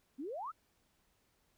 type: exponential sweep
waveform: sine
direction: up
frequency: 246.9 to 1400 Hz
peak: -39 dBFS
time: 0.18-0.52 s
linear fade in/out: 20 ms
effects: pink hiss -75 dBFS RMS until 1.57 s